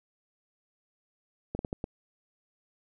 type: slowing click train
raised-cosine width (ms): 2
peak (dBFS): -19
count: 5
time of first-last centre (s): 1.55-1.841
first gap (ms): 41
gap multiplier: 1.4
effects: none